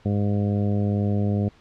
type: harmonic tone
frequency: 102.2 Hz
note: G#2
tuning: 27 cents flat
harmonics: 1 / 2 / 3 / 4 / 5 / 6 / 7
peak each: -22 / -24 / -33 / -33 / -35 / -38 / -40 dBFS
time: 0.05-1.49 s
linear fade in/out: 10 ms
effects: pink hiss -55 dBFS RMS until 1.6 s + low-pass 4000 Hz 12 dB/octave